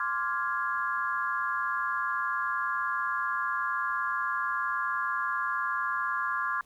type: chord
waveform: sine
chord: D half-diminished seventh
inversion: third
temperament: equal with one note detuned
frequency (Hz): 1046.5 / 1166.5 / 1396.9 / 1661.2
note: C6 / D6 / F6 / Ab6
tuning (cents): 0 / -12 / 0 / 0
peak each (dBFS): -33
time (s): 0-6.61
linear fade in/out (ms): 2
effects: pink hiss -63 dBFS RMS until 6.65 s